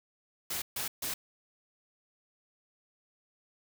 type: noise bursts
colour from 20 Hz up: white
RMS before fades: -35 dBFS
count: 3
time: 0.5-1.14 s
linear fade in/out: 5 ms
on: 120 ms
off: 140 ms
effects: none